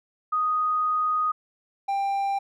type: tone pair in turn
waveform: sine / triangle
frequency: 1244.5 / 791.7 Hz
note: D#6 / G5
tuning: 0 / +17 cents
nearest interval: minor sixth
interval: 783 cents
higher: first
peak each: -21 dBFS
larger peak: neither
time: 0.32-1.32 / 1.88-2.39 s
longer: first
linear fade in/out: 10 ms
effects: none